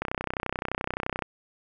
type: click train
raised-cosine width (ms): 0.5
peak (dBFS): -13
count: 39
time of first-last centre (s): 0.02-1.223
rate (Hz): 31.6
effects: none